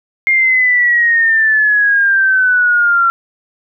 sine exponential sweep, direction down, 2129 to 1362 Hz, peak -8 dBFS, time 0.27-3.1 s, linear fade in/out 0 ms, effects none

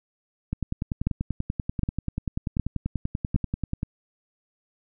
two click trains, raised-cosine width 5 ms, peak -14 / -10 dBFS, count 35 / 4, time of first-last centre 0.53-3.831 / 1.07-3.36 s, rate 10.3 / 1.31 Hz, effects none

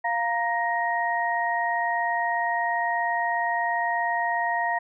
sine tone cluster, 697 / 934 / 1875 Hz, F5 / A#5 / A#6, -4 / +3 / +10 cents, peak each -27 dBFS, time 0.04-4.79 s, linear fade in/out 10 ms, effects none

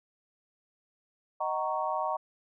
sine chord, D# minor seventh, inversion none, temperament equal with one note detuned, 622.3 / 754.2 / 932.3 / 1108.7 Hz, D#5 / F#5 / A#5 / C#6, 0 / +33 / 0 / 0 cents, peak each -34 / -34 / -33 / -34 dBFS, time 1.4-2.17 s, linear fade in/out 10 ms, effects none

